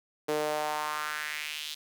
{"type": "tone with high-pass filter sweep", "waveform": "sawtooth", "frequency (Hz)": 151.4, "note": "D#3", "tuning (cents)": -47, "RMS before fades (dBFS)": -33, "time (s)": [0.28, 1.75], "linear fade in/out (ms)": 10, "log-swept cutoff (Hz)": [420, 3700], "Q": 2.8, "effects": ["9-bit"]}